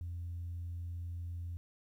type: tone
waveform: sine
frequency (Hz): 86.2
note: F2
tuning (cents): -22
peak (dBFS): -37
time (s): 0.01-1.57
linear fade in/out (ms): 0
effects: tanh soft clip ceiling -35 dBFS + 12-bit